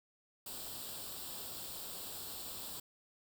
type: noise with comb filter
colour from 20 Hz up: white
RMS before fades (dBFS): -45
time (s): 0.46-2.8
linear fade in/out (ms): 5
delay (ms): 0.24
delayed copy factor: +0.7
effects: none